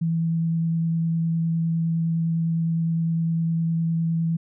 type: tone with vibrato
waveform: sine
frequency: 164.81 Hz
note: E3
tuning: in tune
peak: -20 dBFS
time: 0.01-4.37 s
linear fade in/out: 10 ms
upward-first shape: sine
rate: 9.8 Hz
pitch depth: 9 cents each way
effects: none